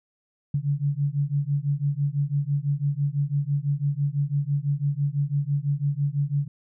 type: beating tone pair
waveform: sine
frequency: 140 / 146 Hz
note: C#3 / D3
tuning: +18 / -10 cents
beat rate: 6 Hz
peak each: -25 dBFS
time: 0.54-6.48 s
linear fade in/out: 5 ms
effects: none